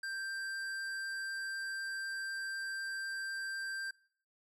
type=tone; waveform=square; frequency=1576 Hz; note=G6; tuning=9 cents sharp; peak=-38 dBFS; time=0.03-3.91 s; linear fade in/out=5 ms; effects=noise-tail reverb RT60 0.6 s tail -23 dB re dry + low-pass 9000 Hz 12 dB/octave